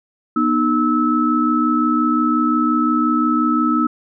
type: tone cluster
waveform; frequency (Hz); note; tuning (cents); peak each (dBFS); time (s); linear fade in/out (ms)
sine; 242.1 / 307.8 / 1302; B3 / D#4 / E6; -34 / -19 / -22; -18; 0.36-3.87; 5
effects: none